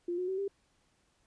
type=tone with pitch steps; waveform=sine; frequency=348.5 / 363.7 / 379.6 / 396.2 Hz; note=F4 / F#4 / F#4 / G4; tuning=-4 / -30 / +44 / +18 cents; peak=-31 dBFS; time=0.08-0.48 s; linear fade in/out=5 ms; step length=100 ms; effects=pink hiss -72 dBFS RMS until 1.26 s + resampled to 22050 Hz